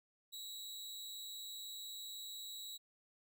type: tone with amplitude modulation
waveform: sawtooth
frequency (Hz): 3890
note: B7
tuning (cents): -27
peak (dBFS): -40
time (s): 0.32-2.78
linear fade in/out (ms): 20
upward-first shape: sine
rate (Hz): 206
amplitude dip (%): 60
effects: none